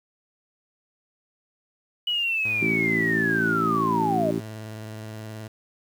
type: linear sweep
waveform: sine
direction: down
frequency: 2953 to 588 Hz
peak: -22 dBFS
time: 2.07-4.31 s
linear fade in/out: 5 ms
type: tone with vibrato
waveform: sawtooth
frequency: 108.8 Hz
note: A2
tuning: 19 cents flat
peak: -31 dBFS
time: 2.45-5.48 s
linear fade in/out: 5 ms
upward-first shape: sine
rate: 19 Hz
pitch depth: 28 cents each way
type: harmonic tone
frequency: 55.4 Hz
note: A1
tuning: 13 cents sharp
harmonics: 3 / 4 / 5 / 6 / 7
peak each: -30 / -30 / -30 / -30 / -30 dBFS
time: 2.61-4.4 s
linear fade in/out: 10 ms
effects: 8-bit